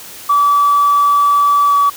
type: tone with pitch glide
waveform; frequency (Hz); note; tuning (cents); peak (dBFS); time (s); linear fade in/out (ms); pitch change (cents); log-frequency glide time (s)
sine; 1151 to 1141.7; D6 to D6; -35 to -49; -7; 0.29-1.9; 10; -14; 1.66-1.74
effects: tanh soft clip ceiling -4 dBFS + white hiss -33 dBFS RMS until 1.96 s